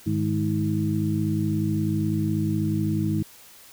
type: tone cluster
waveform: sine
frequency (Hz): 101.9 / 153.8 / 210.1 / 319.2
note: G#2 / D#3 / G#3 / D#4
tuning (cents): -32 / -20 / +20 / +44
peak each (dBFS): -27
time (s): 0.06-3.23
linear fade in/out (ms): 10
effects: white hiss -49 dBFS RMS until 3.72 s